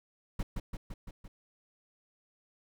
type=noise with echo; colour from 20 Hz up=brown; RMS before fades=-32 dBFS; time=0.39-0.43 s; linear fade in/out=5 ms; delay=170 ms; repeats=5; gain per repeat=-3 dB; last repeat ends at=1.28 s; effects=none